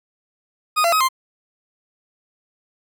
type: tone with pitch steps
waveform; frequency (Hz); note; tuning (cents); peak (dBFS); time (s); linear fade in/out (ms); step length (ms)
40% pulse; 1241 / 680 / 1267 / 1049; D#6 / F5 / D#6 / C6; -5 / -46 / +31 / +4; -14; 0.76-1.088; 20; 82
effects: 9-bit